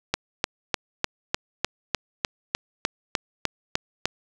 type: click train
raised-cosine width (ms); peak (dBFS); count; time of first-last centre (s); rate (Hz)
0.2; -4; 14; 0.14-4.056; 3.32
effects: none